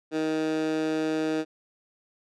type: tone with high-pass filter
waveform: 15% pulse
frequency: 157 Hz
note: D#3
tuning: 16 cents sharp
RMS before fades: -27 dBFS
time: 0.11-1.45 s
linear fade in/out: 50 ms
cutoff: 330 Hz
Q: 2.4
effects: low-pass 6000 Hz 12 dB/octave